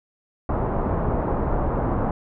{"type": "low-pass noise", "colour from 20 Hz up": "pink", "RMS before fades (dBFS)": -23, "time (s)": [0.49, 2.11], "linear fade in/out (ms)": 2, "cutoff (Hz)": 1100, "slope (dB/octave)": 24, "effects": []}